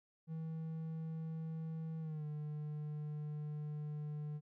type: tone with pitch glide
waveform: triangle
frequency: 160.8 to 150.03 Hz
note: E3 to D3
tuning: -43 to +37 cents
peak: -38 dBFS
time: 0.27-4.41 s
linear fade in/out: 50 ms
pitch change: -120 cents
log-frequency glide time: 2-2.25 s
effects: none